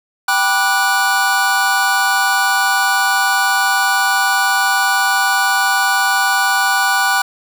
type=chord; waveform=square; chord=G major seventh; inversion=none; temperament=just; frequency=784 / 980 / 1176 / 1470 Hz; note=G5 / B5 / D6 / F#6; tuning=0 / -14 / +2 / -12 cents; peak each=-19 / -22 / -22 / -16 dBFS; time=0.28-7.22 s; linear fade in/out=5 ms; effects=none